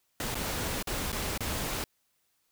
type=noise with dropouts; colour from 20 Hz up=pink; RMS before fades=-33 dBFS; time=0.2-1.84 s; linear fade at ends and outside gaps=1 ms; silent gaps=0.345-0.353 / 0.826-0.872 / 1.119-1.127 / 1.377-1.406 s; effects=white hiss -74 dBFS RMS until 2.51 s